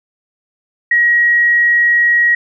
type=tone; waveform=sine; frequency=1900 Hz; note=A#6; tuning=33 cents sharp; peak=-8 dBFS; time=0.91-2.35 s; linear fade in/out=5 ms; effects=none